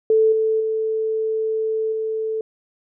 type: tone with level steps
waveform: sine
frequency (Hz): 440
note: A4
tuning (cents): 0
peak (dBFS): -12 / -16 / -19 / -21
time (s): 0.1-2.41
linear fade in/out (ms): 2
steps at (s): 0.32 / 0.6 / 1.92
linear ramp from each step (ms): 5
effects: none